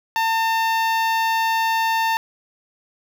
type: tone with notch filter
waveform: sawtooth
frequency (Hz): 900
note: A5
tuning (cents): +39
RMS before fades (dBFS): -20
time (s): 0.16-2.17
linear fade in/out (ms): 0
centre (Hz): 8900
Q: 0.65
effects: none